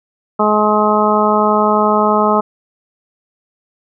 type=harmonic tone; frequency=211.6 Hz; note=G#3; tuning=33 cents sharp; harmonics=1 / 2 / 3 / 4 / 5 / 6; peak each=-17 / -17 / -17 / -17 / -17 / -17 dBFS; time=0.39-2.41 s; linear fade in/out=10 ms; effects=none

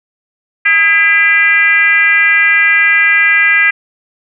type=tone with frequency modulation; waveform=sine; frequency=2003 Hz; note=B6; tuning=24 cents sharp; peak=-6 dBFS; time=0.65-3.71 s; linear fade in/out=10 ms; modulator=370 Hz; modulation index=1.2; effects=none

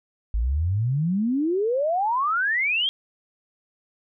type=exponential sweep; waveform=sine; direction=up; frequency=51.5 to 3292 Hz; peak=-20 dBFS; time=0.34-2.89 s; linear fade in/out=0 ms; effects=none

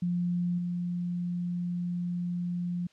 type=tone with level steps; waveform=sine; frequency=175.8 Hz; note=F3; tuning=12 cents sharp; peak=-26 / -29 dBFS; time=0.02-2.87 s; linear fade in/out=5 ms; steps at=0.58 s; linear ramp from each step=5 ms; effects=white hiss -65 dBFS RMS until 2.92 s + low-pass 5000 Hz 12 dB/octave

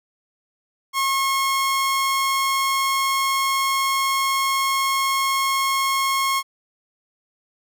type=tone; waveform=sawtooth; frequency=1084 Hz; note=C#6; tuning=39 cents flat; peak=-15 dBFS; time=0.93-6.43 s; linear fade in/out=50 ms; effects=none

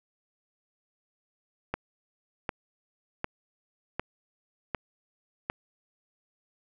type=click train; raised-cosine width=0.5 ms; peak=-14 dBFS; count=6; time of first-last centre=1.74-5.499 s; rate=1.33 Hz; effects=none

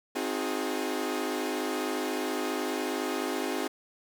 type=chord; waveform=sawtooth; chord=Ab dominant seventh; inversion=first; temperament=equal with one note detuned; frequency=261.6 / 311.1 / 360.9 / 415.3 Hz; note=C4 / Eb4 / Gb4 / Ab4; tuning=0 / 0 / -43 / 0 cents; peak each=-31 dBFS; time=0.15-3.68 s; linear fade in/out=10 ms; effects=none

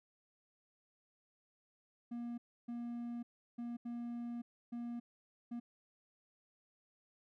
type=tone bursts at uneven times; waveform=triangle; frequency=237.6 Hz; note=A#3; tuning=33 cents sharp; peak=-38 dBFS; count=6; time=2.11-2.38 / 2.68-3.23 / 3.58-3.77 / 3.85-4.42 / 4.72-5 / 5.51-5.6 s; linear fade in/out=10 ms; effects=none

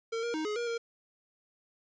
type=tone with pitch steps; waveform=square; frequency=455.7 / 470.9 / 312.4 / 420.9 / 474.4 / 464.4 Hz; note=A#4 / A#4 / D#4 / G#4 / A#4 / A#4; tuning=-39 / +18 / +7 / +23 / +30 / -7 cents; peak=-32 dBFS; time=0.12-0.78 s; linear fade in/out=10 ms; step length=110 ms; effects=resampled to 16000 Hz + 10-bit

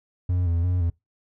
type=tone with vibrato; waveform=triangle; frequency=87.31 Hz; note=F2; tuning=in tune; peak=-18 dBFS; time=0.29-0.9 s; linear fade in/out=5 ms; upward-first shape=square; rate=2.9 Hz; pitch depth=51 cents each way; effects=noise-tail reverb RT60 0.2 s tail -24 dB re dry

